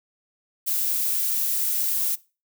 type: noise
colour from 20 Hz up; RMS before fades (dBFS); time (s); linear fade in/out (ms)
violet; -24; 0.66-2.16; 20
effects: noise-tail reverb RT60 0.3 s tail -20 dB re dry